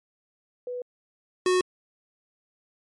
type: tone pair in turn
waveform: sine / square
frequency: 493.9 / 366.4 Hz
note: B4 / F#4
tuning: 0 / -17 cents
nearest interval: perfect fourth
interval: 517 cents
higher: first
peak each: -30 / -20 dBFS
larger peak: second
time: 0.67-0.82 / 1.46-1.61 s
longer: neither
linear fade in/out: 2 ms
effects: MP3 48 kbps